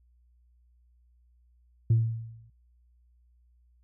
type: tone with exponential decay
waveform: sine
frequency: 113.6 Hz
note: A#2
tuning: 44 cents flat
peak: -15 dBFS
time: 1.9-2.5 s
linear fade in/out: 5 ms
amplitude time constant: 130 ms
effects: tanh soft clip ceiling -16 dBFS + added 60 Hz sine -60 dBFS peak until 3.83 s